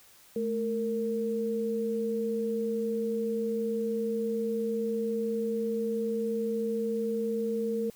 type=tone pair together; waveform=sine; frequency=217.2 / 460.2 Hz; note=A3 / A#4; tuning=-22 / -22 cents; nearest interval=octave + minor second; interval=1300 cents; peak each=-32 / -29 dBFS; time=0.36-7.9 s; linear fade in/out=2 ms; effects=white hiss -57 dBFS RMS until 7.95 s